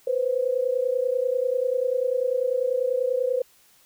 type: tone pair together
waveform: sine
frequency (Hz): 493.1 / 523.3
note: B4 / C5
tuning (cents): -3 / 0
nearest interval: minor second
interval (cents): 103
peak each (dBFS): -24 / -24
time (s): 0.07-3.42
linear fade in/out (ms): 5
effects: white hiss -58 dBFS RMS until 3.85 s